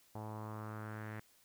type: tone with low-pass filter sweep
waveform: sawtooth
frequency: 107.8 Hz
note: A2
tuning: 35 cents flat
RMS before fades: -45 dBFS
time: 0.15-1.2 s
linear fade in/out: 5 ms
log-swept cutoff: 850 to 1900 Hz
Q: 3.3
effects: white hiss -68 dBFS RMS until 1.44 s